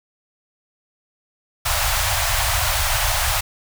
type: band-stop noise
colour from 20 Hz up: pink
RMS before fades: -20 dBFS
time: 1.65-3.41 s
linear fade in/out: 10 ms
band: 110 to 620 Hz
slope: 48 dB/octave
effects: none